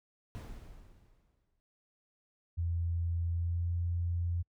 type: noise with exponential decay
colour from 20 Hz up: brown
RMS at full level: -40 dBFS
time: 0.35-1.6 s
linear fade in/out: 0 ms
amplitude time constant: 270 ms
type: tone with pitch glide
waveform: sine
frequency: 84.8 to 86.28 Hz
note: E2 to F2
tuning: +50 to -20 cents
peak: -30 dBFS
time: 2.57-4.43 s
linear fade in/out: 20 ms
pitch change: +30 cents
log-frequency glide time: 3.31-3.71 s
effects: noise-tail reverb RT60 0.1 s tail -26 dB re dry